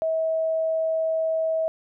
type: tone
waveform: sine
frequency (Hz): 644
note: E5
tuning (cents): -41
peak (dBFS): -21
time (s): 0.02-1.68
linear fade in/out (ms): 0
effects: none